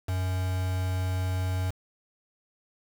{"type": "tone with quantisation", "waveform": "triangle", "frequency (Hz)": 92.5, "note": "F#2", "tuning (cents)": 0, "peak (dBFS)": -24, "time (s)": [0.08, 1.71], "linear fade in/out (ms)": 10, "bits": 6, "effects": []}